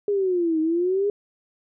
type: exponential two-way sweep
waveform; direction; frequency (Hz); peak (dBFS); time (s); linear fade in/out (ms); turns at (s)
sine; down then up; 415.3 to 311.8 to 415.3; -19; 0.08-1.1; 2; 0.6
effects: none